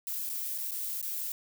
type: noise with dropouts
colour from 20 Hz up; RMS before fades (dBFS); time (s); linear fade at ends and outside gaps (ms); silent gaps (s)
violet; -35; 0.07-1.32; 1; 0.293-0.298 / 0.58-0.584 / 0.71-0.717 / 1.015-1.027
effects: none